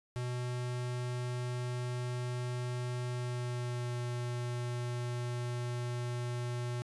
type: tone with pitch glide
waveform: square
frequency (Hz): 123.47 to 121.63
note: B2 to B2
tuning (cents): 0 to -26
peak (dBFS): -35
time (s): 0.16-6.82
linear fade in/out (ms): 0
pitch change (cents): -26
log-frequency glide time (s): 3.08-3.96
effects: resampled to 24000 Hz